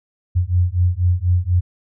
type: beating tone pair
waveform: sine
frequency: 87.31 / 91.41 Hz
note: F2 / F#2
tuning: 0 / -20 cents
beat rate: 4.1 Hz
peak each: -17 dBFS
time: 0.35-1.61 s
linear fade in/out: 20 ms
effects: none